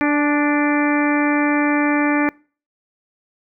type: harmonic tone with a mistuned harmonic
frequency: 293.7 Hz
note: D4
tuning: in tune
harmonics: 1 / 2 / 3 / 4 / 5 / 6 / 7 / 8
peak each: -16 / -25 / -25 / -27 / -29 / -25 / -28 / -28 dBFS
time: 0.01-2.29 s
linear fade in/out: 0 ms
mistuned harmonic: 3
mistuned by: -26 cents
effects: noise-tail reverb RT60 0.4 s tail -25 dB re dry

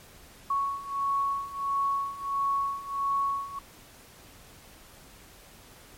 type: beating tone pair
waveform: sine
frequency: 1108.7 / 1110.2 Hz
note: C#6 / C#6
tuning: 0 / +2 cents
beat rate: 1.5 Hz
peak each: -31 / -28 dBFS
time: 0.5-3.59 s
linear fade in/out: 5 ms
effects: pink hiss -52 dBFS RMS until 5.97 s + MP3 64 kbps

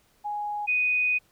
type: tone pair in turn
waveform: sine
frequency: 830.6 / 2489 Hz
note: G#5 / D#7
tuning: 0 / 0 cents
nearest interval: octave + perfect fifth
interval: 1900 cents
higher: second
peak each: -28 / -21 dBFS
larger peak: second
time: 0.24-0.67 / 0.67-1.19 s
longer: second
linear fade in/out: 20 ms
effects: pink hiss -64 dBFS RMS until 1.31 s

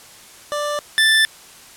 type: tone pair in turn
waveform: 25% pulse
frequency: 589 / 1765 Hz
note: D5 / A6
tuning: +5 / +5 cents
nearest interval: octave + perfect fifth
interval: 1900 cents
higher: second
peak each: -17 / -8 dBFS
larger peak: second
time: 0.52-0.79 / 0.98-1.25 s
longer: neither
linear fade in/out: 0 ms
effects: white hiss -43 dBFS RMS until 1.76 s + low-pass 11000 Hz 12 dB/octave

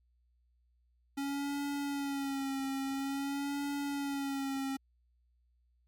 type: tone with vibrato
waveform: square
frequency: 277.2 Hz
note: C#4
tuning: in tune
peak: -34 dBFS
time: 1.17-4.77 s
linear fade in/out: 10 ms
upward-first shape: sine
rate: 0.49 Hz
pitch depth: 44 cents each way
effects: added 60 Hz sine -68 dBFS peak until 5.87 s + MP3 96 kbps

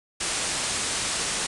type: low-pass noise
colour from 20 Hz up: white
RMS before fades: -28 dBFS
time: 0.2-1.47 s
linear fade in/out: 10 ms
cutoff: 9800 Hz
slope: 96 dB/octave
effects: none

